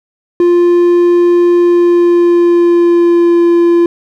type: tone with pitch glide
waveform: triangle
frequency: 349.2 to 343 Hz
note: F4 to F4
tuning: 0 to -31 cents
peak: -3 dBFS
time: 0.4-3.86 s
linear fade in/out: 2 ms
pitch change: -31 cents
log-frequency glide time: 1.57-3.42 s
effects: none